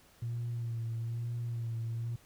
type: tone with vibrato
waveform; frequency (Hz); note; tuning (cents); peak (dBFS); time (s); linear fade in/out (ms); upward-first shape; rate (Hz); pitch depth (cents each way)
sine; 116.54; A#2; 0; -32; 0.22-2.16; 5; sine; 1.1; 33
effects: tanh soft clip ceiling -30 dBFS + pink hiss -62 dBFS RMS until 2.25 s